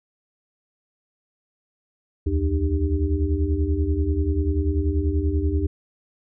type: tone cluster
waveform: sine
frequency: 70.9 / 81.2 / 300 / 393.6 Hz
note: C#2 / E2 / D4 / G4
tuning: +40 / -26 / +37 / +7 cents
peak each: -24 / -22 / -27 / -29 dBFS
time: 2.26-5.67 s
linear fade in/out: 10 ms
effects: none